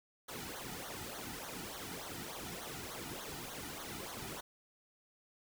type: noise with flanger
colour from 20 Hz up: pink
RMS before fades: -45 dBFS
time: 0.28-4.41 s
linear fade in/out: 10 ms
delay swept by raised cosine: 0.39 to 1.89 ms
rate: 3.4 Hz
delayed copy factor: -0.8
effects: none